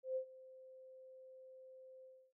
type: tone with ADSR envelope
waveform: sine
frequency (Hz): 520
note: C5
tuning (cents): -11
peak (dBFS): -35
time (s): 0.03-2.33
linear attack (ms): 130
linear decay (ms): 88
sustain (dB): -20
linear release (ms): 290
effects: none